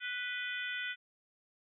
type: harmonic tone with a mistuned harmonic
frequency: 493.9 Hz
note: B4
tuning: in tune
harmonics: 3 / 4 / 5 / 6 / 7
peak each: -39 / -41 / -43 / -45 / -46 dBFS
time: 0-0.96 s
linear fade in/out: 50 ms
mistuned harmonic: 6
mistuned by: +58 cents
effects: none